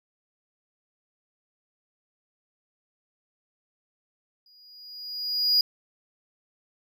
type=tone with exponential growth; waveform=triangle; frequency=4890 Hz; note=D#8; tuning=31 cents flat; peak=-15 dBFS; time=4.46-5.61 s; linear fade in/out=2 ms; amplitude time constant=250 ms; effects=none